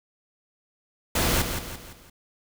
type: noise with echo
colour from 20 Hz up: pink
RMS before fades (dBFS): -23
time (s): 1.15-1.42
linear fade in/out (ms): 5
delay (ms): 170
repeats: 4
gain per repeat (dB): -7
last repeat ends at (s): 2.1
effects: none